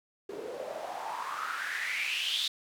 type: noise with band-pass filter sweep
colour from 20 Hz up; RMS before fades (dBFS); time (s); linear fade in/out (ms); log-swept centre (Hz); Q
white; -35; 0.29-2.48; 5; 380 to 3800; 6.5
effects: none